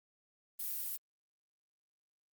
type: noise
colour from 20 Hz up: violet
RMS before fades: -39 dBFS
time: 0.59-0.97 s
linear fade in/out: 10 ms
effects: Opus 32 kbps